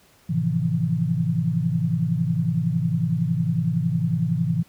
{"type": "chord", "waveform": "sine", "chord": "F major seventh", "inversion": "first", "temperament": "just", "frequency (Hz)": [109.13, 130.96, 163.7, 174.61], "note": ["A2", "C3", "E3", "F3"], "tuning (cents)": [-14, 2, -12, 0], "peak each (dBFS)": [-28, -26, -22, -27], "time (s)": [0.29, 4.63], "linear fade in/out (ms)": 10, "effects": ["pink hiss -56 dBFS RMS until 4.68 s", "high-pass 60 Hz 12 dB/octave"]}